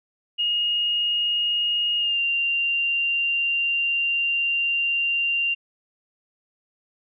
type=tone with pitch glide; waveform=sine; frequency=2864 to 2778 Hz; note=F7 to F7; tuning=+43 to -10 cents; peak=-20 dBFS; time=0.38-5.55 s; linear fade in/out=20 ms; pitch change=-53 cents; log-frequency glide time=1.98-2.2 s; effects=none